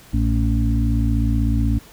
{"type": "harmonic tone with a mistuned harmonic", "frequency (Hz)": 56.7, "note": "A#1", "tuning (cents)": -47, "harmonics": [1, 2, 4, 5], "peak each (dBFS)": [-18, -21, -24, -25], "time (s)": [0.13, 1.79], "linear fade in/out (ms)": 10, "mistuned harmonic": 1, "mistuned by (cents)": 24, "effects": ["pink hiss -46 dBFS RMS until 1.92 s"]}